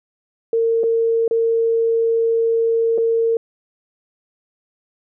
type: tone with dropouts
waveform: sine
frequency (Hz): 456.9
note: A#4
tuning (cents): -35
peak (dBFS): -14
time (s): 0.53-3.37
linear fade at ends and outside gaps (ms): 2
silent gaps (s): 0.834-0.838 / 1.279-1.31 / 2.978-2.982
effects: none